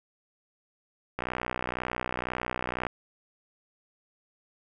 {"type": "click train", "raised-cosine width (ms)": 0.5, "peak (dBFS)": -15, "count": 105, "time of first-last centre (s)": [1.19, 2.867], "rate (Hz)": 62, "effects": []}